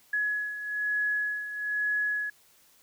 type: beating tone pair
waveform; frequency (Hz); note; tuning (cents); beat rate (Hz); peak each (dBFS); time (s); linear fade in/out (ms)
sine; 1687 / 1688.1; G#6 / G#6; +27 / +28; 1.1; -28 / -34; 0.13-2.3; 5
effects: white hiss -61 dBFS RMS until 2.82 s